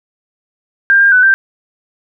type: tone with pitch steps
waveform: sine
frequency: 1594 / 1604 / 1498 / 1570 Hz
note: G6 / G6 / F#6 / G6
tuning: +28 / +39 / +21 / +2 cents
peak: -5 dBFS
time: 0.9-1.34 s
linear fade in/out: 0 ms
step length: 110 ms
effects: none